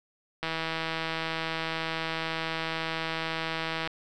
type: click train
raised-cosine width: 0.3 ms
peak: -15 dBFS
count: 559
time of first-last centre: 0.43-3.874 s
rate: 162 Hz
effects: none